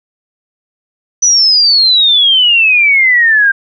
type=exponential sweep; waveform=sine; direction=down; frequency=6010 to 1577 Hz; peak=-5 dBFS; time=1.22-3.52 s; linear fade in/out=10 ms; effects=none